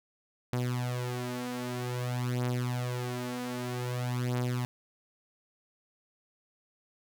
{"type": "beating tone pair", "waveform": "sawtooth", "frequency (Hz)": [123.47, 123.99], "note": ["B2", "B2"], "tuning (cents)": [0, 7], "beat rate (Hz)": 0.52, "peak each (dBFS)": [-31, -29], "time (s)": [0.53, 4.65], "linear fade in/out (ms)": 0, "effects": []}